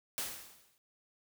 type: noise with exponential decay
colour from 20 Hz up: white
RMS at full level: -35 dBFS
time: 0.18-0.78 s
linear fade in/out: 0 ms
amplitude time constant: 130 ms
effects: none